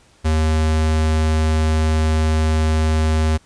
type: tone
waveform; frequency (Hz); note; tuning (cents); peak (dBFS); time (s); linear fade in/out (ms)
square; 78.5; D#2; +16; -15; 0.24-3.38; 20
effects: pink hiss -53 dBFS RMS until 3.45 s + resampled to 22050 Hz